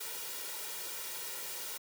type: noise with comb filter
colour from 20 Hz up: white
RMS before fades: -41 dBFS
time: 0-1.78 s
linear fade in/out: 10 ms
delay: 2.1 ms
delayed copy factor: +0.7
effects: high-pass 200 Hz 12 dB/octave